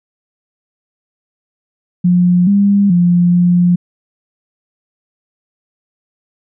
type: tone with pitch steps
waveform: sine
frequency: 177.9 / 200.8 / 175.3 / 176.4 Hz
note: F3 / G3 / F3 / F3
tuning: +32 / +42 / +7 / +18 cents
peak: -7 dBFS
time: 2.04-3.76 s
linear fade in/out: 10 ms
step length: 430 ms
effects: none